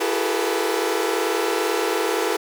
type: tone cluster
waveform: sawtooth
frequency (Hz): 336 / 387.2 / 425 / 447.9 / 490.9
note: E4 / G4 / G#4 / A4 / B4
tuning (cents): +33 / -21 / +40 / +31 / -10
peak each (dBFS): -23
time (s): 0-2.37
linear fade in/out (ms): 10
effects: none